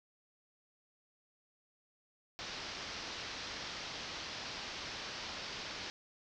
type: low-pass noise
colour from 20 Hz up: white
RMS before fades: -44 dBFS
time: 2.39-5.9 s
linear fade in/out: 0 ms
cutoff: 5600 Hz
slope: 48 dB/octave
effects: none